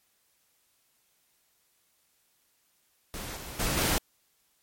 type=noise with level steps; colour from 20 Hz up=pink; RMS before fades=-38 / -41 / -29 / -26 dBFS; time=3.14-3.98 s; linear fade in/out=0 ms; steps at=3.36 / 3.59 / 3.77 s; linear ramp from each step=10 ms; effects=white hiss -70 dBFS RMS until 4.62 s + MP3 64 kbps